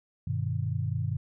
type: chord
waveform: sine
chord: G augmented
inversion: none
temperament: just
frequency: 98 / 122.5 / 153.12 Hz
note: G2 / B2 / D#3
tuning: 0 / -14 / -27 cents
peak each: -31 / -31 / -33 dBFS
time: 0.27-1.17 s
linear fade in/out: 5 ms
effects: none